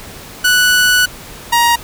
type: tone pair in turn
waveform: sawtooth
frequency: 1480 / 943.2 Hz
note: F#6 / A#5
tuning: 0 / +20 cents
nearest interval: minor sixth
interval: 780 cents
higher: first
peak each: -5 dBFS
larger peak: neither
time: 0.44-1.06 / 1.52-1.76 s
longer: first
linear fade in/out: 10 ms
effects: pink hiss -33 dBFS RMS until 1.83 s